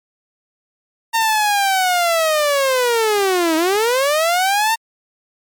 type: linear two-way sweep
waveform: sawtooth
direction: down then up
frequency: 917 to 312.2 to 917 Hz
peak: -10 dBFS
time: 1.13-4.76 s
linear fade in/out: 20 ms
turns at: 3.56 s
effects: MP3 96 kbps